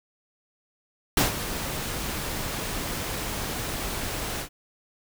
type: noise with ADSR envelope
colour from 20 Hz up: pink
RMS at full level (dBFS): -19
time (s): 1.17-4.49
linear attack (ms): 4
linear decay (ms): 140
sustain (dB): -12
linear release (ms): 85
effects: none